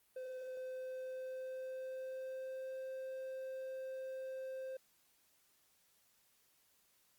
triangle tone with pitch glide, 514 to 524.5 Hz, C5 to C5, -31 to +4 cents, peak -40 dBFS, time 0.16-4.77 s, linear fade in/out 5 ms, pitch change +35 cents, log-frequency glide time 0.49-2.77 s, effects white hiss -73 dBFS RMS until 7.18 s + Opus 32 kbps

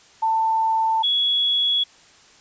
sine tone pair in turn, 891 / 3364 Hz, A5 / G#7, +22 / +22 cents, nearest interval octave + major seventh, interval 2300 cents, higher second, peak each -17 dBFS, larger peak neither, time 0.22-1.03 / 1.03-1.84 s, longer neither, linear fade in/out 10 ms, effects white hiss -51 dBFS RMS until 2.4 s + resampled to 16000 Hz

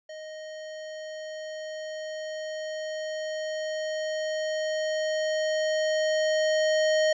square tone with level ramp, 622.3 Hz, D#5, in tune, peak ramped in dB -39 to -21 dBFS, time 0.09-7.13 s, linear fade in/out 5 ms, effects resampled to 16000 Hz

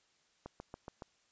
click train, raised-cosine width 1 ms, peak -30 dBFS, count 5, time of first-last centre 0.46-1.022 s, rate 7.12 Hz, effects white hiss -72 dBFS RMS until 1.31 s + resampled to 16000 Hz

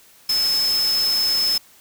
sine tone in noise, 5210 Hz, E8, 21 cents flat, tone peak -17 dBFS, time 0.29-1.58 s, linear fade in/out 5 ms, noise white, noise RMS -29 dBFS, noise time 0.29-1.58 s, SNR +9 dB, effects white hiss -51 dBFS RMS until 1.8 s

